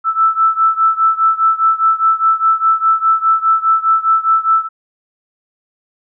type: beating tone pair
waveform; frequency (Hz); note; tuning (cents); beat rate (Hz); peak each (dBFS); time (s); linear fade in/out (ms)
sine; 1318.5 / 1323.4; E6 / E6; 0 / +6; 4.9; -12 / -14; 0.04-4.69; 50
effects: none